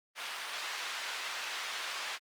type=band-pass noise; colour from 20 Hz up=white; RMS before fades=-39 dBFS; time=0.15-2.19 s; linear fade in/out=50 ms; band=850 to 3400 Hz; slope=12 dB/octave; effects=Opus 32 kbps